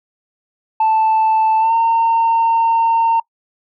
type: tone with pitch glide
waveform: sine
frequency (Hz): 880 to 913.7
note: A5 to A#5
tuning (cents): 0 to -35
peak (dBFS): -9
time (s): 0.8-3.2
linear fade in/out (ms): 5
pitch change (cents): +65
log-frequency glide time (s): 1.59-1.73
effects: noise-tail reverb RT60 0.1 s tail -25 dB re dry + tanh soft clip ceiling -9 dBFS